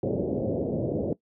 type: low-pass noise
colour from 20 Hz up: white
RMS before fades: -27 dBFS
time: 0.03-1.13 s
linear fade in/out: 2 ms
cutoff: 570 Hz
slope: 48 dB/octave
effects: noise-tail reverb RT60 0.1 s tail -19 dB re dry + high-pass 100 Hz 12 dB/octave